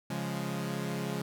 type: chord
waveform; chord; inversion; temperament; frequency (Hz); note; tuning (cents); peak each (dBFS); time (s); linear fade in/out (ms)
sawtooth; Db major; none; equal; 138.59 / 174.61 / 207.7; Db3 / F3 / Ab3; 0 / 0 / 0; -33; 0.1-1.22; 5
effects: none